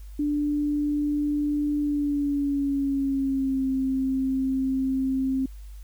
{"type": "tone with pitch glide", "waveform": "sine", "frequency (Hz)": [293.6, 264.6], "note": ["D4", "C4"], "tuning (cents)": [0, 20], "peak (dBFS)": -22, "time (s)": [0.19, 5.46], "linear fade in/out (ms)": 5, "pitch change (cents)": -180, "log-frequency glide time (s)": [1.79, 3.68], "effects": ["added 50 Hz sine -38 dBFS peak until 5.83 s", "white hiss -59 dBFS RMS until 5.83 s"]}